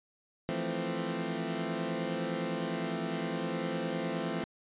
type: chord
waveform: 20% pulse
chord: F major seventh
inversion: third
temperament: equal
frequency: 164.81 / 174.61 / 220 / 261.6 Hz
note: E3 / F3 / A3 / C4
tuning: 0 / 0 / 0 / 0 cents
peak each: -33 dBFS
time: 0.49-4.44 s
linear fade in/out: 0 ms
effects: resampled to 8000 Hz